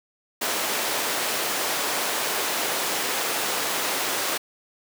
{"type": "high-pass noise", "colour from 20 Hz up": "pink", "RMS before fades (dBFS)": -26, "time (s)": [0.41, 4.38], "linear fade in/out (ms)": 10, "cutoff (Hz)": 450, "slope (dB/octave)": 12, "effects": []}